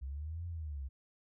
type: linear two-way sweep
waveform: sine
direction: up then down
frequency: 64.2 to 87.31 to 64.6 Hz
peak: -38 dBFS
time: 0.01-0.89 s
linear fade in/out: 20 ms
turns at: 0.46 s
effects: none